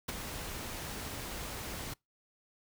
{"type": "noise with ADSR envelope", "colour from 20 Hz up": "pink", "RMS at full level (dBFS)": -34, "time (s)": [0.08, 1.94], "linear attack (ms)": 10, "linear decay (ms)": 16, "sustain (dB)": -7, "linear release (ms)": 8, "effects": ["noise-tail reverb RT60 0.2 s tail -26 dB re dry"]}